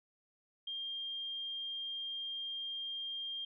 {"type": "tone", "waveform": "sine", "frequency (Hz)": 3204, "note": "G7", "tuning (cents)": 37, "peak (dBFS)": -38, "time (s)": [0.67, 3.45], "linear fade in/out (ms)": 5, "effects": []}